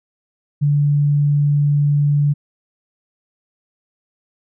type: tone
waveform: sine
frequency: 145.2 Hz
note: D3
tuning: 19 cents flat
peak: -12 dBFS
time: 0.61-2.34 s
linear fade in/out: 20 ms
effects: none